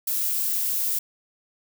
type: noise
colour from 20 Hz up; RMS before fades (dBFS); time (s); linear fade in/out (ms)
violet; -25; 0.07-0.99; 5
effects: none